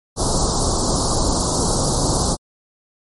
pink band-stop noise, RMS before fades -18 dBFS, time 0.16-2.37 s, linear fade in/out 50 ms, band 1200 to 4200 Hz, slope 48 dB/octave, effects MP3 48 kbps

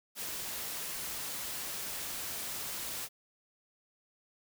white noise, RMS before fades -39 dBFS, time 0.15-3.09 s, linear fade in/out 50 ms, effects none

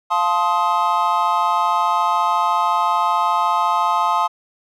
triangle chord, F dominant seventh, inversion none, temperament just, 698.5 / 873.1 / 1047.7 / 1257.2 Hz, F5 / A5 / C6 / Eb6, 0 / -14 / +2 / +18 cents, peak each -22 / -18 / -18 / -19 dBFS, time 0.1-4.28 s, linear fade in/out 20 ms, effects none

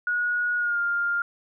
sine tone with pitch glide, 1452 to 1402.5 Hz, F#6 to F6, -33 to +7 cents, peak -22 dBFS, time 0.07-1.22 s, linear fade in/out 2 ms, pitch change -60 cents, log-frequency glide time 0.57-0.8 s, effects none

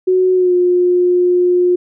sine tone with pitch glide, 370 to 357.4 Hz, F#4 to F4, 0 to +40 cents, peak -9 dBFS, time 0.07-1.76 s, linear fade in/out 10 ms, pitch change -60 cents, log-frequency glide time 0.34-0.54 s, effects none

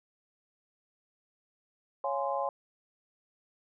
sine chord, Db major seventh, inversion none, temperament just, 554.4 / 693 / 831.5 / 1039.4 Hz, Db5 / F5 / Ab5 / C6, 0 / -14 / +2 / -12 cents, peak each -33 / -37 / -34 / -35 dBFS, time 2.04-2.49 s, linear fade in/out 2 ms, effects none

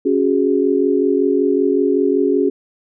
sine chord, C# suspended fourth, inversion none, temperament equal, 277.2 / 370 / 415.3 Hz, C#4 / F#4 / G#4, 0 / 0 / 0 cents, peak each -17 dBFS, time 0.05-2.5 s, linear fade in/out 10 ms, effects none

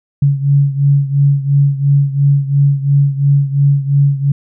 sine beating tone pair, 140 / 142.9 Hz, C#3 / D3, +18 / -47 cents, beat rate 2.9 Hz, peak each -10 / -14 dBFS, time 0.22-4.32 s, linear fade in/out 5 ms, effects none

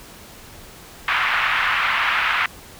pink band-pass noise, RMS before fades -20 dBFS, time 1.08-2.46 s, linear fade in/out 2 ms, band 1100 to 2700 Hz, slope 24 dB/octave, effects pink hiss -42 dBFS RMS until 2.79 s

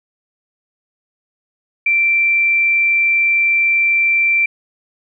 sine tone, 2349 Hz, D7, in tune, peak -11 dBFS, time 1.86-4.46 s, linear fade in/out 5 ms, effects none

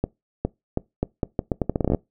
accelerating click train, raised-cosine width 2 ms, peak -8 dBFS, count 17, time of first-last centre 0.04-1.947 s, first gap 410 ms, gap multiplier 0.79, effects noise-tail reverb RT60 0.2 s tail -23 dB re dry

